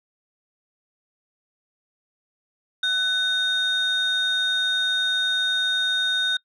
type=tone pair together; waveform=sine; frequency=1500 / 3696 Hz; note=F#6 / A#7; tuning=+23 / -16 cents; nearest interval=octave + major third; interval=1561 cents; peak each=-22 / -20 dBFS; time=2.83-6.37 s; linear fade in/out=5 ms; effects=noise-tail reverb RT60 0.1 s tail -26 dB re dry + tanh soft clip ceiling -16 dBFS